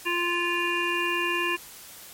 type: harmonic tone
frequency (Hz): 347.9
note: F4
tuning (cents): -7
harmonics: 1 / 3 / 5 / 7 / 8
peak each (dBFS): -30 / -30 / -30 / -30 / -30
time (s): 0.05-1.57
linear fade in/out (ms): 20
effects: white hiss -45 dBFS RMS until 2.13 s + MP3 64 kbps